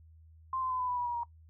sine tone with pitch steps, 1046.5 / 1031.5 / 1016.7 / 1002.1 / 987.8 / 973.6 / 959.6 / 945.9 Hz, C6 / C6 / B5 / B5 / B5 / B5 / A#5 / A#5, 0 / -25 / +50 / +25 / 0 / -25 / +50 / +25 cents, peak -31 dBFS, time 0.53-1.234 s, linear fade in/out 2 ms, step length 88 ms, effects noise-tail reverb RT60 0.1 s tail -20 dB re dry + added 80 Hz sine -54 dBFS peak until 1.49 s

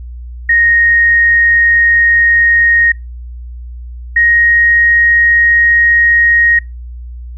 sine tone pair in turn, 1864.7 / 1874.9 Hz, A#6 / A#6, 0 / +9 cents, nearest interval unison, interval 9 cents, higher second, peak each -6 dBFS, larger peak neither, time 0.49-2.92 / 4.16-6.59 s, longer neither, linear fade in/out 5 ms, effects noise-tail reverb RT60 0.2 s tail -24 dB re dry + added 60 Hz sine -24 dBFS peak until 7.37 s

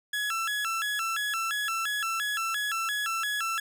30% pulse tone with vibrato, 1500 Hz, F#6, 23 cents sharp, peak -25 dBFS, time 0.13-3.6 s, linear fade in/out 5 ms, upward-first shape square, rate 2.9 Hz, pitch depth 200 cents each way, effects none

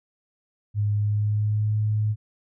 sine tone with pitch glide, 103.83 to 106.81 Hz, G#2 to G#2, 0 to +49 cents, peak -20 dBFS, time 0.74-2.16 s, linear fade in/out 50 ms, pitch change +49 cents, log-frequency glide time 0.94-1.76 s, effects none

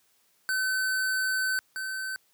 square tone pair in turn, 1524 / 1533.7 Hz, G6 / G6, -49 / -38 cents, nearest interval unison, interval 11 cents, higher second, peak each -26 / -32 dBFS, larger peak first, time 0.49-1.59 / 1.76-2.16 s, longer first, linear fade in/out 0 ms, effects white hiss -67 dBFS RMS until 2.33 s + high-pass 80 Hz 12 dB/octave

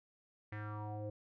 square tone with low-pass filter sweep, 105.7 Hz, G#2, 31 cents sharp, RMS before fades -43 dBFS, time 0.52-1.1 s, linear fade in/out 5 ms, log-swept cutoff 2000 to 490 Hz, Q 4.8, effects none

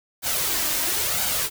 white noise with flanger, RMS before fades -24 dBFS, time 0.22-1.5 s, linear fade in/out 50 ms, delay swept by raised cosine 1.3 to 3.3 ms, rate 0.98 Hz, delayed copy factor +0.5, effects none

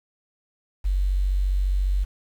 sine tone with quantisation, 47.28 Hz, F#1, 38 cents sharp, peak -19 dBFS, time 0.84-2.05 s, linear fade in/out 20 ms, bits 8, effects none

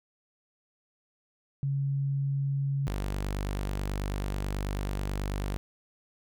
sine / sawtooth tone pair in turn, 138.59 / 49.21 Hz, C#3 / G1, 0 / +7 cents, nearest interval octave + tritone, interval 1793 cents, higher first, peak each -26 dBFS, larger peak neither, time 1.63-2.87 / 2.87-5.57 s, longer second, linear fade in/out 0 ms, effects none

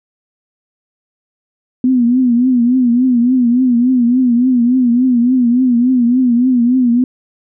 sine tone with vibrato, 246.9 Hz, B3, in tune, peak -8 dBFS, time 1.84-7.04 s, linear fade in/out 2 ms, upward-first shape triangle, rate 3.5 Hz, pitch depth 110 cents each way, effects none

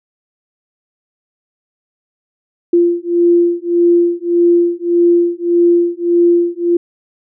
sine beating tone pair, 344.7 / 346.4 Hz, F4 / F4, -23 / -14 cents, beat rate 1.7 Hz, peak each -12 dBFS, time 2.73-6.77 s, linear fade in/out 5 ms, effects none

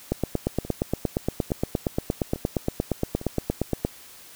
two click trains, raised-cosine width 2 ms, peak -22 / -9 dBFS, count 4 / 33, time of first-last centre 0.65-3.214 / 0.12-3.85 s, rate 1.17 / 8.58 Hz, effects white hiss -47 dBFS RMS until 4.35 s

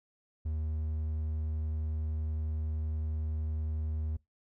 triangle tone, 77.7 Hz, D#2, 2 cents flat, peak -29 dBFS, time 0.45-4.17 s, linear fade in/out 10 ms, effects noise-tail reverb RT60 0.2 s tail -23 dB re dry

